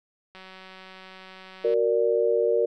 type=click train; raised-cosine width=0.3 ms; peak=-29 dBFS; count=262; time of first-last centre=0.35-1.738 s; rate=188 Hz
type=chord; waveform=sine; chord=Gb augmented; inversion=none; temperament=equal; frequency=370 / 466.2 / 587.3 Hz; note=Gb4 / Bb4 / D5; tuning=0 / 0 / 0 cents; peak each=-27 / -21 / -26 dBFS; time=1.64-2.66 s; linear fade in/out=10 ms
effects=none